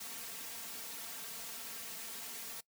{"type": "noise with comb filter", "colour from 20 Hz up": "white", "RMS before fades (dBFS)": -45, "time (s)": [0, 2.61], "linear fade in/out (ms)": 10, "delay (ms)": 4.4, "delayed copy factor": 0.85, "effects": ["noise-tail reverb RT60 0.1 s tail -21 dB re dry", "high-pass 80 Hz 12 dB/octave"]}